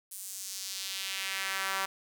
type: tone with high-pass filter sweep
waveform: sawtooth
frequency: 192.9 Hz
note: G3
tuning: 28 cents flat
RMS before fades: -36 dBFS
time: 0.11-1.86 s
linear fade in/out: 10 ms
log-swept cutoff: 9800 to 1100 Hz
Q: 1.4
effects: none